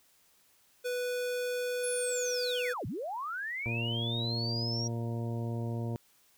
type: tone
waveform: square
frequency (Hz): 493.8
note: B4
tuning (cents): 0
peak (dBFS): -32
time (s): 0.84-2.74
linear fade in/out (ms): 20
type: linear two-way sweep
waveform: sine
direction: down then up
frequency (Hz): 10800 to 81.5 to 5720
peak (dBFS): -34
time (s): 1.83-4.88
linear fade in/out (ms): 10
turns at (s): 2.86
type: harmonic tone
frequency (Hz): 116.6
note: A#2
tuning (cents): +1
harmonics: 1 / 2 / 3 / 4 / 5 / 6 / 8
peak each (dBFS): -33 / -39 / -43 / -45 / -47 / -49 / -51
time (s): 3.66-5.96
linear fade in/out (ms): 0
effects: white hiss -66 dBFS RMS until 6.37 s